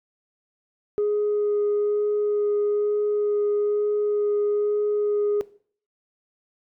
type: tone with vibrato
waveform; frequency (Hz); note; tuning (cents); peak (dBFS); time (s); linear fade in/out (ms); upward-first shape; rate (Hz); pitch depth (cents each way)
sine; 415.3; G#4; 0; -18; 0.98-5.41; 0; sine; 1.1; 8
effects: noise-tail reverb RT60 0.5 s tail -19 dB re dry + tanh soft clip ceiling -17 dBFS